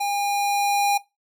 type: tone with level ramp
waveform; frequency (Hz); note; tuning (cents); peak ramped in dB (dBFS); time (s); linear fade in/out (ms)
square; 810; G#5; -43; -23 to -18; 0-0.98; 10
effects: noise-tail reverb RT60 0.2 s tail -18 dB re dry